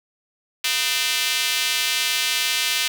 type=tone with high-pass filter; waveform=square; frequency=138.59 Hz; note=C#3; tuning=in tune; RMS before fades=-22 dBFS; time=0.64-2.88 s; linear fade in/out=5 ms; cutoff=2800 Hz; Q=1.5; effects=none